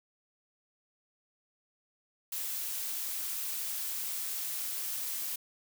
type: noise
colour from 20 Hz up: blue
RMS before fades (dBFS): -36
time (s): 2.32-5.36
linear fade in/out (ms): 5
effects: none